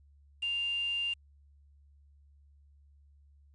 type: tone with quantisation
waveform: sine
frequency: 2794 Hz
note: F7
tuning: in tune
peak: -30 dBFS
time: 0.42-1.14 s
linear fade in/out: 10 ms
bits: 8
effects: added 71 Hz sine -58 dBFS peak until 3.54 s + resampled to 22050 Hz